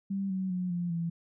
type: tone with pitch steps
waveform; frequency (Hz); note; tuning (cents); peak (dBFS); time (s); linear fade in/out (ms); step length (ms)
sine; 195.8 / 188.48 / 181.43 / 174.64 / 168.11; G3 / F#3 / F#3 / F3 / E3; -2 / +32 / -34 / 0 / +34; -29; 0.1-1.1; 10; 200
effects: none